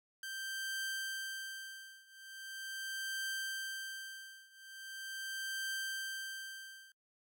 sawtooth tone with tremolo, 1568 Hz, G6, in tune, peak -33 dBFS, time 0.23-6.92 s, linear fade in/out 2 ms, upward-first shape triangle, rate 0.41 Hz, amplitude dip 95%, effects noise-tail reverb RT60 0.1 s tail -24 dB re dry

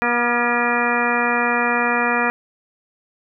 harmonic tone with a mistuned harmonic, 240.4 Hz, B3, 46 cents flat, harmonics 1 / 2 / 3 / 4 / 5 / 6 / 7 / 8 / 10, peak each -25 / -25 / -25 / -25 / -25 / -25 / -25 / -25 / -25 dBFS, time 0.02-2.3 s, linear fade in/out 0 ms, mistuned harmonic 6, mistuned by -45 cents, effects none

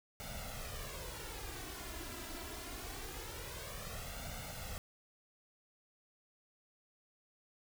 pink noise with flanger, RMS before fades -45 dBFS, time 0.2-4.78 s, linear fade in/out 0 ms, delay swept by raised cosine 1.4 to 3 ms, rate 0.24 Hz, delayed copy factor +0.7, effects none

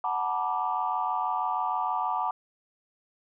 sine chord, B minor seventh, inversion second, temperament equal with one note detuned, 740 / 880 / 966.3 / 1174.7 Hz, F#5 / A5 / B5 / D6, 0 / 0 / -38 / 0 cents, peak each -31 dBFS, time 0.04-2.31 s, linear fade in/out 2 ms, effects tanh soft clip ceiling -15 dBFS

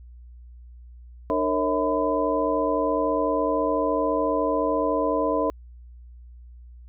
sine tone cluster, 300.3 / 459.2 / 549 / 643 / 1008 Hz, D4 / A#4 / C#5 / E5 / B5, +39 / -26 / -17 / -43 / +35 cents, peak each -27 dBFS, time 1.3-5.5 s, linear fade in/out 0 ms, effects added 60 Hz sine -42 dBFS peak until 6.88 s

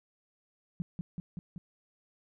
sine tone with echo, 174.61 Hz, F3, in tune, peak -30 dBFS, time 0.8-0.82 s, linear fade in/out 0 ms, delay 190 ms, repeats 4, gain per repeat -2 dB, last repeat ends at 1.58 s, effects none

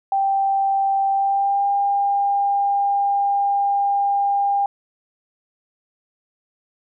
sine tone with pitch glide, 784 to 801.9 Hz, G5 to G5, 0 to +39 cents, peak -16 dBFS, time 0.12-4.66 s, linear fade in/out 2 ms, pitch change +39 cents, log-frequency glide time 1.12-1.67 s, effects none

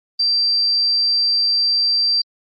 sine tone, 4699 Hz, D8, in tune, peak -14 dBFS, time 0.19-2.22 s, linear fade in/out 10 ms, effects Opus 32 kbps

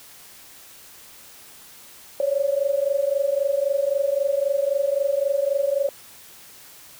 sine tone pair together, 547.2 / 571 Hz, C#5 / D5, -23 / -49 cents, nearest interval minor second, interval 74 cents, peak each -22 dBFS, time 2.2-5.89 s, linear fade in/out 2 ms, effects white hiss -46 dBFS RMS until 6.99 s

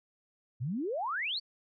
sine exponential sweep, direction up, 110 to 4700 Hz, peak -31 dBFS, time 0.6-1.4 s, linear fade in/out 20 ms, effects none

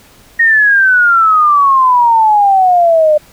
sine exponential sweep, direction down, 1870 to 597 Hz, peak -5 dBFS, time 0.39-3.18 s, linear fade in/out 10 ms, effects pink hiss -43 dBFS RMS until 3.32 s

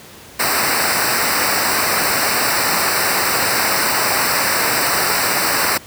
pink noise with comb filter, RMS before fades -17 dBFS, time 0.39-5.78 s, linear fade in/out 10 ms, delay 0.3 ms, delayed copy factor -0.9, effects pink hiss -39 dBFS RMS until 5.86 s + high-pass 80 Hz 12 dB/octave

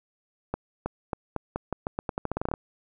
accelerating click train, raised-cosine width 1 ms, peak -14 dBFS, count 18, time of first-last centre 0.54-2.539 s, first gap 320 ms, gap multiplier 0.85, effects none

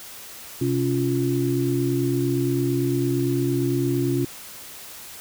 sine tone cluster, 128.8 / 281.5 / 350.3 Hz, C3 / C#4 / F4, -27 / +27 / +5 cents, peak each -24 dBFS, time 0.61-4.25 s, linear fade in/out 5 ms, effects white hiss -40 dBFS RMS until 5.2 s

